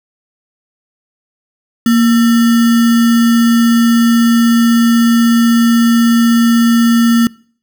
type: tone with sample-and-hold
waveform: sine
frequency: 233.1 Hz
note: A#3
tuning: in tune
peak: -6 dBFS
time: 1.86-7.27 s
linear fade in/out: 2 ms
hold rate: 1575 Hz
effects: noise-tail reverb RT60 0.5 s tail -24 dB re dry